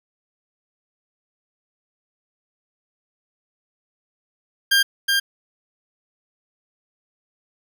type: tone with echo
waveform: 20% pulse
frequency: 1600 Hz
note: G6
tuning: 35 cents sharp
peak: -9 dBFS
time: 4.71-4.83 s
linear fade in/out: 10 ms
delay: 370 ms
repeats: 1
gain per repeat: -3 dB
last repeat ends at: 5.2 s
effects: none